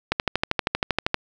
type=click train; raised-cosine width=0.3 ms; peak=-4 dBFS; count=14; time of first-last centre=0.12-1.144 s; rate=12.7 Hz; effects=none

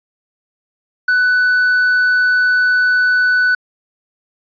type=tone with tanh clipping; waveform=sine; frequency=1492 Hz; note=F#6; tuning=14 cents sharp; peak=-11 dBFS; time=1.08-3.55 s; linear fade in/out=5 ms; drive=3 dB; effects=resampled to 11025 Hz

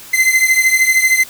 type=beating tone pair; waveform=45% pulse; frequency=2055 / 2068 Hz; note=C7 / C7; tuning=-32 / -21 cents; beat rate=13 Hz; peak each=-12 / -14 dBFS; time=0.13-1.24 s; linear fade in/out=10 ms; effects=white hiss -36 dBFS RMS until 1.29 s

